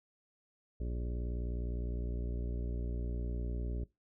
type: harmonic tone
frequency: 59.7 Hz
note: A#1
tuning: 42 cents sharp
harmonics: 1 / 2 / 3 / 4 / 5 / 6 / 7 / 9 / 10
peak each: -35 / -45 / -47 / -49 / -50 / -51 / -50 / -59 / -58 dBFS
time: 0.8-3.84 s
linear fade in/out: 5 ms
effects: noise-tail reverb RT60 0.2 s tail -20 dB re dry